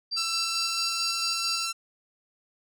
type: tone with tremolo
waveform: sine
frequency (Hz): 4699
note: D8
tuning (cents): 0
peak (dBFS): -27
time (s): 0.11-1.67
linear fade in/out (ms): 20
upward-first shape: square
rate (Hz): 4.5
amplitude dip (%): 45
type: tone with pitch glide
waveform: 10% pulse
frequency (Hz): 1339 to 1348.3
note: E6 to E6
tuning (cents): +27 to +39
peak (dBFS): -20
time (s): 0.16-1.73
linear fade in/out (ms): 20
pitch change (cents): +12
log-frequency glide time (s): 0.32-0.99
effects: none